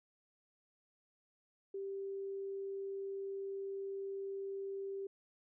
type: tone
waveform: sine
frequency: 392 Hz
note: G4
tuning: in tune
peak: -39 dBFS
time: 1.74-5.07 s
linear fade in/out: 5 ms
effects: none